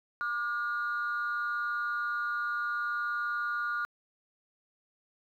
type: tone pair together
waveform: sine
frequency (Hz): 1191 / 1431.6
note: D6 / F6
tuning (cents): +24 / +42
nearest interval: minor third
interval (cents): 318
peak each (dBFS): -33 / -30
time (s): 0.21-3.85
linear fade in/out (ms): 0
effects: tanh soft clip ceiling -25 dBFS + 11-bit